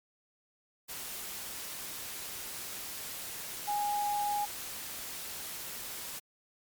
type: tone in noise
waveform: sine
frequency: 824 Hz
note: G#5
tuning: 14 cents flat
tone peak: -29 dBFS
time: 3.67-4.46 s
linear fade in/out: 20 ms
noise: white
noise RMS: -41 dBFS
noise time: 0.88-6.2 s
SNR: +9 dB
effects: MP3 96 kbps